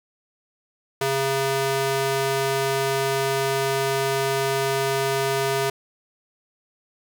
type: tone with high-pass filter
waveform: square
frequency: 136 Hz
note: C#3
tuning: 33 cents flat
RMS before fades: -23 dBFS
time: 1.01-5.7 s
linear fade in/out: 5 ms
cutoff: 360 Hz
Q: 0.9
effects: 8-bit